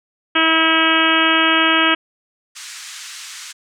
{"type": "harmonic tone", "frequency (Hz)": 322.9, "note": "E4", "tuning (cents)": -36, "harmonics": [1, 2, 3, 4, 5, 6, 7, 8, 9, 10], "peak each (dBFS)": [-20, -25, -24, -19, -19, -25, -22, -22, -20, -22], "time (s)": [0.35, 1.95], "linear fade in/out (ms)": 10}
{"type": "band-pass noise", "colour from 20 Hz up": "white", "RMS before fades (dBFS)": -34, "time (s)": [2.55, 3.53], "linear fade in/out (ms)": 20, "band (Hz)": [1300, 7900], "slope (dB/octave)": 24}
{"effects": []}